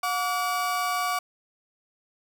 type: tone pair together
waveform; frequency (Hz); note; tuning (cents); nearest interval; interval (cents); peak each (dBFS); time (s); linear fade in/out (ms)
35% pulse; 722.6 / 1147; F#5 / D6; -41 / -41; minor sixth; 800; -27 / -25; 0.03-1.19; 5
effects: none